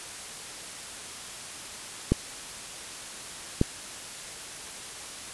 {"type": "clicks", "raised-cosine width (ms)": 3, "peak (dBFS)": -7, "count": 2, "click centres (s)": [2.12, 3.614], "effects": ["white hiss -40 dBFS RMS until 5.33 s", "resampled to 24000 Hz"]}